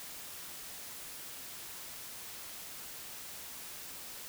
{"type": "silence", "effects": ["white hiss -46 dBFS RMS until 4.28 s"]}